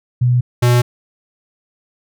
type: tone pair in turn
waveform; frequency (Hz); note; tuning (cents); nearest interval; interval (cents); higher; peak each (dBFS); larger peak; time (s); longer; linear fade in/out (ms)
sine / square; 123.47 / 121.91; B2 / B2; 0 / -22; unison; 22; first; -10; neither; 0.21-0.41 / 0.62-0.82; neither; 10
effects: none